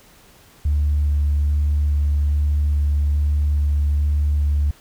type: tone with vibrato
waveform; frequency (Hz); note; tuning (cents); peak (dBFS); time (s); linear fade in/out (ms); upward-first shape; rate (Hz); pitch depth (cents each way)
sine; 73.2; D2; -5; -14; 0.65-4.71; 5; square; 1.2; 8
effects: tanh soft clip ceiling -12 dBFS + pink hiss -50 dBFS RMS until 4.8 s